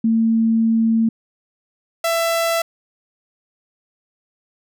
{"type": "tone pair in turn", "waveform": ["sine", "sawtooth"], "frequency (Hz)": [225.6, 666.9], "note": ["A3", "E5"], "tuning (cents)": [44, 20], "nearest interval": "octave + perfect fifth", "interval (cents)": 1876, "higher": "second", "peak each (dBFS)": -13, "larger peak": "neither", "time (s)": [[0.04, 1.09], [2.04, 2.62]], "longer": "first", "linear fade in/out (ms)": 5, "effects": []}